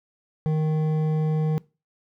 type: tone with hard clipping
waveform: sine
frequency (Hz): 155.56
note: D#3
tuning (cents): 0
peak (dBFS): -22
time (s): 0.46-1.58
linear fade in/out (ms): 0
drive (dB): 9
effects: noise-tail reverb RT60 0.3 s tail -22 dB re dry